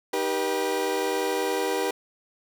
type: chord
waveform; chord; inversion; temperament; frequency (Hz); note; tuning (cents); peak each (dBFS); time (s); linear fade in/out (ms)
30% pulse; Eb augmented; none; equal with one note detuned; 311.1 / 392 / 482.9; Eb4 / G4 / B4; 0 / 0 / -39; -30 / -25 / -25; 0.13-1.91; 5
effects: none